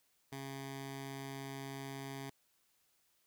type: tone with notch filter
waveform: 10% pulse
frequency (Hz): 136.4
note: C#3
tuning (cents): -28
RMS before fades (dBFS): -45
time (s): 0.32-2.3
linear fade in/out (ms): 5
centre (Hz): 550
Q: 1.9
effects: white hiss -75 dBFS RMS until 3.26 s